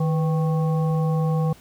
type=harmonic tone with a mistuned harmonic; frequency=156.6 Hz; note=D#3; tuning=11 cents sharp; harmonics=1 / 3 / 5 / 7; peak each=-19 / -29 / -33 / -36 dBFS; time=0-1.53 s; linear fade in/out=5 ms; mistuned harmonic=3; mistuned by=+91 cents; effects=pink hiss -51 dBFS RMS until 1.6 s